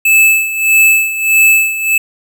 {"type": "tone with tremolo", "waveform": "square", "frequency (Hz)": 2618, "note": "E7", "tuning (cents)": -13, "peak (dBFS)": -5, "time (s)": [0.05, 1.98], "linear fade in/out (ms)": 5, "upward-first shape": "sine", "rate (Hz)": 1.6, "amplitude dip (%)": 75, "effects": []}